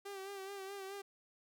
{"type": "tone with vibrato", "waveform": "sawtooth", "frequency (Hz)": 392, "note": "G4", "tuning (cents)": 0, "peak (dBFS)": -40, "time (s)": [0.05, 1.02], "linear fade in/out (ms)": 10, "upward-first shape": "sine", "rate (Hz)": 4.7, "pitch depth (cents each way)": 47, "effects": []}